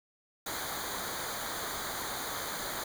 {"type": "noise with comb filter", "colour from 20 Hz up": "pink", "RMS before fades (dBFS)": -37, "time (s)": [0.46, 2.84], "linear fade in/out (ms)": 5, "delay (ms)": 0.37, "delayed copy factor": -0.8, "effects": []}